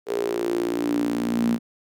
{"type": "tone with high-pass filter sweep", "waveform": "sawtooth", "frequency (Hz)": 58.27, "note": "A#1", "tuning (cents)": 0, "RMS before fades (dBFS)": -24, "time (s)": [0.06, 1.59], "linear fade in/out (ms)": 50, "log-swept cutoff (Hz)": [430, 220], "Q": 8.7, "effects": []}